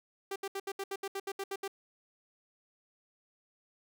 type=tone bursts; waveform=sawtooth; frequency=392 Hz; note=G4; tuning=in tune; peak=-31 dBFS; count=12; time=0.31-1.679 s; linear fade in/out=5 ms; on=49 ms; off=71 ms; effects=none